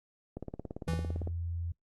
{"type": "click train", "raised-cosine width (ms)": 2, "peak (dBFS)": -25, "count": 17, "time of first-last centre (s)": [0.37, 1.274], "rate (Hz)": 17.7}
{"type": "tone with pitch glide", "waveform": "sine", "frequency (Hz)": [82.41, 84.87], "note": ["E2", "F2"], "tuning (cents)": [0, -49], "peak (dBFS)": -33, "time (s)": [0.87, 1.72], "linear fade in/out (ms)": 5, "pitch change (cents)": 51, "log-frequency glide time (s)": [1.09, 1.23]}
{"type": "tone with exponential decay", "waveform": "square", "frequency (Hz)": 164.81, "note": "E3", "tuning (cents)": 0, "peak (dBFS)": -29, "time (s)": [0.88, 1.29], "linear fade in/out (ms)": 0, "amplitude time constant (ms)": 89}
{"effects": ["noise-tail reverb RT60 0.1 s tail -21 dB re dry", "Opus 32 kbps"]}